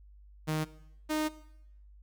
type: tone pair in turn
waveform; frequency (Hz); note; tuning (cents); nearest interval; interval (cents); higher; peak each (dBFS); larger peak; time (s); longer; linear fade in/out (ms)
sawtooth; 155.56 / 308.2; D#3 / D#4; 0 / -16; octave; 1184; second; -25; neither; 0.47-0.65 / 1.09-1.29; second; 20
effects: noise-tail reverb RT60 0.8 s tail -18 dB re dry + added 50 Hz sine -52 dBFS peak until 2.02 s